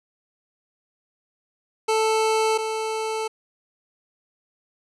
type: tone pair in turn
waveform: 25% pulse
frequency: 440 / 440 Hz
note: A4 / A4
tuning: 0 / 0 cents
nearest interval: unison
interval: 0 cents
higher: neither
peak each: -15 / -21 dBFS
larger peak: first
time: 1.88-2.58 / 2.58-3.28 s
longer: neither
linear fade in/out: 10 ms
effects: resampled to 24000 Hz + 9-bit